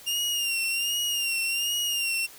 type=tone with vibrato; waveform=sawtooth; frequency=2800 Hz; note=F7; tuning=4 cents sharp; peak=-22 dBFS; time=0.06-2.27 s; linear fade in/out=20 ms; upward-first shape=sine; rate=1.3 Hz; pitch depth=57 cents each way; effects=white hiss -48 dBFS RMS until 2.38 s